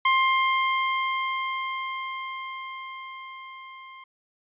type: tone with level ramp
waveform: 25% pulse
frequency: 1056 Hz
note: C6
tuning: 16 cents sharp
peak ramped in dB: -14 to -39 dBFS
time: 0.05-4.04 s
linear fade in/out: 5 ms
effects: resampled to 8000 Hz